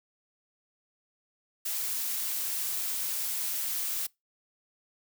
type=noise; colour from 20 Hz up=blue; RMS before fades=-32 dBFS; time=1.65-4.07 s; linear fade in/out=10 ms; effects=noise-tail reverb RT60 0.2 s tail -24 dB re dry